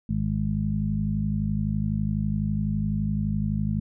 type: harmonic tone with a mistuned harmonic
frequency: 51.91 Hz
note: G#1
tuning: in tune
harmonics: 1 / 2 / 3 / 4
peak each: -32 / -29 / -28 / -27 dBFS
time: 0.09-3.8 s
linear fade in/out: 5 ms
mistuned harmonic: 1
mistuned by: -18 cents
effects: none